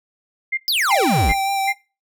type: tone bursts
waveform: sine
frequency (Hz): 2100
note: C7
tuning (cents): +6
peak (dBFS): -18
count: 4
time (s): 0.52-1.726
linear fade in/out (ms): 10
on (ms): 54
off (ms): 330
type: exponential sweep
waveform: square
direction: down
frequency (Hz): 5274 to 46.76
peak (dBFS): -17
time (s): 0.68-1.32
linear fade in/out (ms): 0
type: tone with vibrato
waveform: square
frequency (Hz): 784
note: G5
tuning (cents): 0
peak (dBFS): -19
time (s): 0.88-1.74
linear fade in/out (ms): 50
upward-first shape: sine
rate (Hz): 5.1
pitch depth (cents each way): 19
effects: noise-tail reverb RT60 0.3 s tail -22 dB re dry